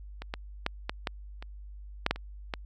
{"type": "clicks", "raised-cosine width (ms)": 0.3, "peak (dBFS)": [-23, -17, -11, -14, -13, -26, -8, -9, -26, -15], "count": 10, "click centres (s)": [0.22, 0.339, 0.664, 0.895, 1.072, 1.425, 2.064, 2.11, 2.16, 2.538], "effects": ["added 50 Hz sine -42 dBFS peak until 2.65 s"]}